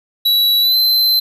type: tone with pitch glide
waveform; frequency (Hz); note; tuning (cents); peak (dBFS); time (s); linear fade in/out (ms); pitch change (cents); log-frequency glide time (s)
square; 3922 to 4081; B7 to C8; -13 to -44; -11; 0.25-1.2; 10; +69; 0.61-0.77
effects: none